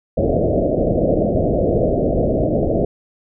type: low-pass noise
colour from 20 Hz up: white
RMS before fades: -17 dBFS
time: 0.17-2.85 s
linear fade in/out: 5 ms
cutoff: 670 Hz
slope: 96 dB/octave
effects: none